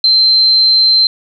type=tone; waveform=sine; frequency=4115 Hz; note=C8; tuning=30 cents flat; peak=-6 dBFS; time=0.04-1.07 s; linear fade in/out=2 ms; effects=none